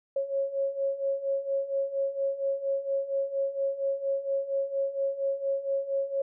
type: beating tone pair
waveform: sine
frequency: 546 / 550.3 Hz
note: C#5 / C#5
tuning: -26 / -13 cents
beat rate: 4.3 Hz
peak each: -32 / -28 dBFS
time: 0.16-6.22 s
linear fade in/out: 5 ms
effects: none